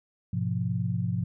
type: chord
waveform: sine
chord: F diminished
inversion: first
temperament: just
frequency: 104.77 / 125.72 / 174.61 Hz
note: Ab2 / Cb3 / F3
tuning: +16 / +31 / 0 cents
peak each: -30 dBFS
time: 0.33-1.24 s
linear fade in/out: 5 ms
effects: none